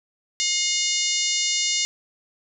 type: harmonic tone with a mistuned harmonic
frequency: 720 Hz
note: F#5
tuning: 47 cents flat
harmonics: 3 / 4 / 5 / 6 / 7 / 8 / 9 / 10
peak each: -29 / -29 / -29 / -29 / -29 / -29 / -29 / -29 dBFS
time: 0.4-1.85 s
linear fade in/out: 0 ms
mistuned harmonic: 3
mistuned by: -24 cents
effects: none